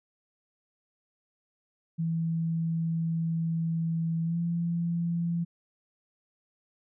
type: tone with pitch glide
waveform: sine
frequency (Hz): 164.4 to 169.9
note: E3 to F3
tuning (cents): -4 to -47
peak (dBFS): -26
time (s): 1.98-5.45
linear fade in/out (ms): 20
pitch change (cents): +57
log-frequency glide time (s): 4.24-4.38
effects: none